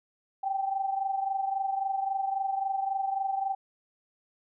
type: tone pair together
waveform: sine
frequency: 776.3 / 800 Hz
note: G5 / G5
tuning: -17 / +35 cents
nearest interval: minor second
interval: 52 cents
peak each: -28 / -34 dBFS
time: 0.43-3.55 s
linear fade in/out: 10 ms
effects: none